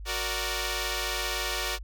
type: chord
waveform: 5% pulse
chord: Gb augmented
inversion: none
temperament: equal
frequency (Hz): 370 / 466.2 / 587.3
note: Gb4 / Bb4 / D5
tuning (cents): 0 / 0 / 0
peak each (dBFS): -22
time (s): 0.05-1.79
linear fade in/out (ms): 50
effects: added 50 Hz sine -37 dBFS peak until 1.83 s